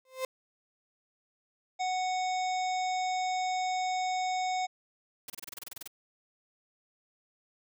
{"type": "tone with exponential growth", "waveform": "35% pulse", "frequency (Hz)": 520, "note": "C5", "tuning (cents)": -11, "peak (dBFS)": -26, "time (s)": [0.05, 0.25], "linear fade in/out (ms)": 2, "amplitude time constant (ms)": 42}
{"type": "harmonic tone", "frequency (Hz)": 740, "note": "F#5", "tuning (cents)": 0, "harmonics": [1, 3, 5, 7, 9, 10], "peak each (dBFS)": [-29, -39, -43, -46, -48, -49], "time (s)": [1.79, 4.67], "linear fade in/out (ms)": 20}
{"type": "noise bursts", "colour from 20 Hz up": "white", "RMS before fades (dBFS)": -41, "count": 13, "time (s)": [5.28, 5.876], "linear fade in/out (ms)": 5, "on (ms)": 20, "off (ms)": 28}
{"effects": []}